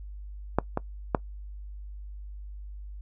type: clicks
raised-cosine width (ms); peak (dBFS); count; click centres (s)
1; -7 / -12 / -7; 3; 0.586 / 0.774 / 1.148
effects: noise-tail reverb RT60 0.1 s tail -21 dB re dry + added 50 Hz sine -38 dBFS peak until 3.01 s